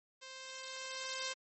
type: tone with level ramp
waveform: 5% pulse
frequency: 525 Hz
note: C5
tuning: 6 cents sharp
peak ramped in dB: -37 to -25 dBFS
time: 0.21-1.34 s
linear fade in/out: 20 ms
effects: MP3 32 kbps